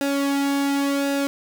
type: tone with flanger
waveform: sawtooth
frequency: 279.6 Hz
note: C#4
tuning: 15 cents sharp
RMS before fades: -22 dBFS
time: 0.01-1.27 s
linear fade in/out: 0 ms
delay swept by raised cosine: 0.92 to 2.02 ms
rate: 0.91 Hz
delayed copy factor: -0.65
effects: none